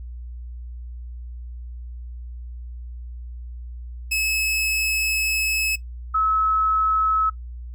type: tone pair in turn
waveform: sawtooth / sine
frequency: 2587 / 1293.5 Hz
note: E7 / E6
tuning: -33 / -33 cents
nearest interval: octave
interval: 1200 cents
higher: first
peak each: -17 dBFS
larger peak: neither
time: 4.11-5.76 / 6.14-7.3 s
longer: first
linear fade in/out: 10 ms
effects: noise-tail reverb RT60 0.1 s tail -18 dB re dry + added 60 Hz sine -32 dBFS peak until 7.74 s